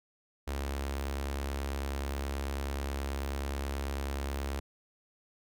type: tone with notch filter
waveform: sawtooth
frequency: 69.3 Hz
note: C#2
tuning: in tune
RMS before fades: -35 dBFS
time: 0.47-4.6 s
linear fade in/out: 10 ms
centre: 150 Hz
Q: 0.94
effects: none